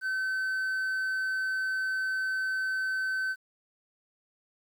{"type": "tone", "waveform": "triangle", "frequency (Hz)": 1530, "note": "G6", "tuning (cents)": -42, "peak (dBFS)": -26, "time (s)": [0.01, 3.36], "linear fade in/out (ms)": 50, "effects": ["10-bit"]}